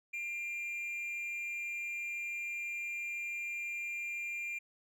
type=tone with amplitude modulation; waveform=triangle; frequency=2389 Hz; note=D7; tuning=29 cents sharp; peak=-33 dBFS; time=0.13-4.59 s; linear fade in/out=10 ms; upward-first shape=sine; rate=290 Hz; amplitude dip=40%; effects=none